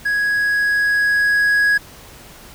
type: tone with level ramp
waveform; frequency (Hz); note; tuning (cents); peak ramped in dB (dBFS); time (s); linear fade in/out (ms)
triangle; 1663; G#6; +2; -14 to -10; 0.05-1.78; 10
effects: pink hiss -41 dBFS RMS until 2.54 s